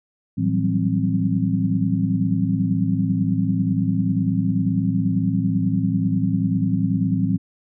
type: tone cluster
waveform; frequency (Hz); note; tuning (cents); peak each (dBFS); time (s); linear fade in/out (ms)
sine; 111.5 / 165.7 / 183.6 / 193.8 / 263.9; A2 / E3 / F#3 / G3 / C4; +23 / +9 / -13 / -20 / +15; -24; 0.37-7.38; 20
effects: none